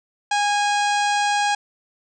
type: harmonic tone with a mistuned harmonic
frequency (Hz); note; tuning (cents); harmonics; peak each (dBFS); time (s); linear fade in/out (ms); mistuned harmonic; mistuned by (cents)
821; G#5; -20; 1 / 2 / 3 / 4 / 5 / 6 / 7 / 8 / 9 / 10; -19 / -25 / -29 / -31 / -33 / -35 / -36 / -37 / -38 / -39; 0.31-1.55; 5; 3; +19
effects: none